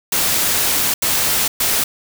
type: noise bursts at uneven times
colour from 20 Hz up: white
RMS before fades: -17 dBFS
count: 3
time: 0.12-0.94 / 1.02-1.48 / 1.6-1.84 s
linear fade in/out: 5 ms
effects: none